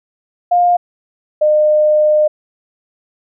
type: tone pair in turn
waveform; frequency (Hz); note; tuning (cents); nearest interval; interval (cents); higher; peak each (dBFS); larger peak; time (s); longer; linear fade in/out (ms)
sine; 707 / 607.4; F5 / D#5; +21 / -42; minor third; 263; first; -8; neither; 0.51-0.77 / 1.41-2.28; second; 10
effects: none